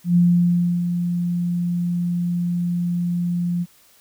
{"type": "tone with ADSR envelope", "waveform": "sine", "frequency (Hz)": 174.61, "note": "F3", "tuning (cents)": 0, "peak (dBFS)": -11, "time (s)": [0.04, 3.66], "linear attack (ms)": 120, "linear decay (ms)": 660, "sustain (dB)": -8, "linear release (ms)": 42, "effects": ["white hiss -54 dBFS RMS until 4 s"]}